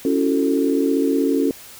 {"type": "chord", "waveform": "sine", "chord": "F# minor seventh", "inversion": "second", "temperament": "just", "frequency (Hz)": [277.5, 333, 370, 444], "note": ["C#4", "E4", "F#4", "A4"], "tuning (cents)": [2, 18, 0, 16], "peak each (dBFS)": [-18, -24, -24, -22], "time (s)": [0.05, 1.51], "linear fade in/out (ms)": 2, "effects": ["white hiss -41 dBFS RMS until 1.79 s"]}